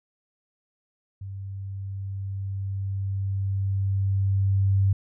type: tone with level ramp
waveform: sine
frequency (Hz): 97.6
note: G2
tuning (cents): -7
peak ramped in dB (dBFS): -33 to -17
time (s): 1.21-4.93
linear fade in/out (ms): 5
effects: none